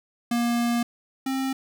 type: tone pair in turn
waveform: square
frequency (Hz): 237 / 266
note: A#3 / C4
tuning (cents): +29 / +29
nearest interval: major second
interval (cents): 200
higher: second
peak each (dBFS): -22 / -25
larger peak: first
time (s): 0.31-0.83 / 1.26-1.53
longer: first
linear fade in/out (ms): 5
effects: none